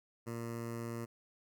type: tone with notch filter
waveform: 15% pulse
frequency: 116.54 Hz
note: A#2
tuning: in tune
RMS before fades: -41 dBFS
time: 0.26-1.06 s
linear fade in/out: 20 ms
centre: 3500 Hz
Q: 1
effects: none